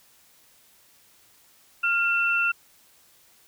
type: tone pair together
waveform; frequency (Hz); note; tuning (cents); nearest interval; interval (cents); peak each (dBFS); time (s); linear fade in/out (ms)
sine; 1396.9 / 2692; F6 / E7; 0 / +36; major seventh; 1136; -23; 1.83-2.52; 10
effects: white hiss -58 dBFS RMS until 3.47 s